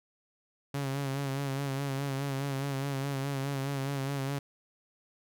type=tone with vibrato; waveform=sawtooth; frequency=137.9 Hz; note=C#3; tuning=9 cents flat; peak=-27 dBFS; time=0.74-4.39 s; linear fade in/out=5 ms; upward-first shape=sine; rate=4.8 Hz; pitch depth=47 cents each way; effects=none